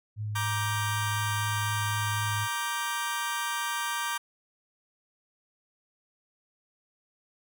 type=tone with vibrato; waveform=sine; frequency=105.8 Hz; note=G#2; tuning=33 cents sharp; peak=-30 dBFS; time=0.16-2.48 s; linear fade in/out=50 ms; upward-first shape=sine; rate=4 Hz; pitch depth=12 cents each way
type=chord; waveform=sawtooth; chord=G minor; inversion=first; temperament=just; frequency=940.8 / 1176 / 1568 Hz; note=Bb5 / D6 / G6; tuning=+16 / +2 / 0 cents; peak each=-30 dBFS; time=0.35-4.18 s; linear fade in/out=10 ms
effects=none